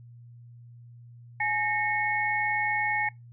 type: tone cluster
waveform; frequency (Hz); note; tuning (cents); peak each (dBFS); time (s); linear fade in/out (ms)
sine; 843 / 1832 / 2194; G#5 / A#6 / C#7; +26 / -31 / -18; -29; 1.4-3.09; 5
effects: noise-tail reverb RT60 0.2 s tail -24 dB re dry + added 119 Hz sine -46 dBFS peak until 3.32 s